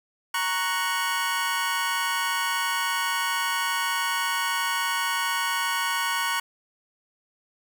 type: chord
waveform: 25% pulse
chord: F# major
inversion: first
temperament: equal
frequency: 932.3 / 1108.7 / 1480 Hz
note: A#5 / C#6 / F#6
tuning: 0 / 0 / 0 cents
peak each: -25 dBFS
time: 0.34-6.4 s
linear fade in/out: 5 ms
effects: 8-bit